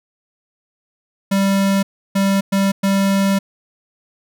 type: tone bursts at uneven times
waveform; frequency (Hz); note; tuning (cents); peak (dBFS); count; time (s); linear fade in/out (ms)
square; 196; G3; 0; -14; 4; 1.31-1.83 / 2.15-2.41 / 2.52-2.72 / 2.83-3.39; 10
effects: none